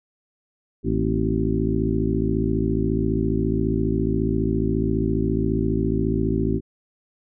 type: harmonic tone with a mistuned harmonic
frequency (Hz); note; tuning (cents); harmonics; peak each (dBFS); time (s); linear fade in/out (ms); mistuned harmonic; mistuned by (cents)
54.6; A1; -13; 1 / 2 / 3 / 4 / 5 / 6 / 7; -27 / -27 / -27 / -27 / -27 / -27 / -27; 0.83-6.61; 50; 4; +100
effects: none